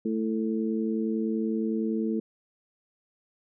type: harmonic tone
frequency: 110.7 Hz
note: A2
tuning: 11 cents sharp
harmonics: 2 / 3 / 4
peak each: -27 / -31 / -33 dBFS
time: 0.05-2.2 s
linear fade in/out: 5 ms
effects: none